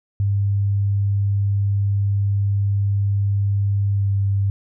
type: tone with pitch glide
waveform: sine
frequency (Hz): 100 to 98.97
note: G2 to G2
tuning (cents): +35 to +17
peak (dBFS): -16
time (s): 0.2-4.5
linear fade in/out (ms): 0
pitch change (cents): -18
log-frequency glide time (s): 3.94-4.1
effects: none